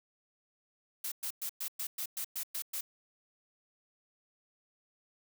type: noise bursts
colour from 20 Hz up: blue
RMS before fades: -37 dBFS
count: 10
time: 1.04-2.81 s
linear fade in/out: 5 ms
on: 78 ms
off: 110 ms
effects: none